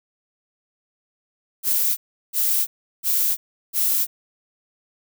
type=noise bursts; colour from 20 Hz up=violet; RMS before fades=-20 dBFS; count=4; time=1.63-4.07 s; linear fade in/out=50 ms; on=340 ms; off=360 ms; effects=none